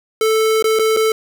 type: tone with dropouts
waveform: square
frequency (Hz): 440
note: A4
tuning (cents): 0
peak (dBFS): -13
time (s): 0.21-1.12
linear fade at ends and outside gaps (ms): 2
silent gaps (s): 0.625-0.642 / 0.789-0.794 / 0.965-0.97
effects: 7-bit